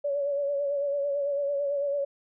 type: tone with vibrato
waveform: sine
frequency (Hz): 567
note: C#5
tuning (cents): +39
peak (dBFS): -25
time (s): 0.04-2.05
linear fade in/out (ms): 10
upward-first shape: sine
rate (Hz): 9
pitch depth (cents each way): 39
effects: none